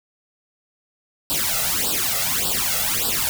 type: noise with flanger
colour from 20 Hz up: white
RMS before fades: -22 dBFS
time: 1.3-3.29 s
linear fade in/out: 0 ms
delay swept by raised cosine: 0.23 to 1.53 ms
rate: 1.7 Hz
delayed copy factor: +1
effects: none